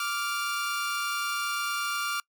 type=tone pair together; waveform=sawtooth; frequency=1168.9 / 1396.9 Hz; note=D6 / F6; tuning=-9 / 0 cents; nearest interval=minor third; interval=309 cents; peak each=-28 / -27 dBFS; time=0-2.2 s; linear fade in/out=2 ms; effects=noise-tail reverb RT60 0.1 s tail -25 dB re dry